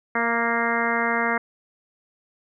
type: harmonic tone with a mistuned harmonic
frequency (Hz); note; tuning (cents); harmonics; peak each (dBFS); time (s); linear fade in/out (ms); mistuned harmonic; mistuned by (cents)
233.1; A#3; 0; 1 / 2 / 3 / 4 / 5 / 6 / 7 / 8 / 9; -29 / -29 / -29 / -29 / -29 / -29 / -29 / -29 / -29; 0.15-1.38; 5; 3; -15
effects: none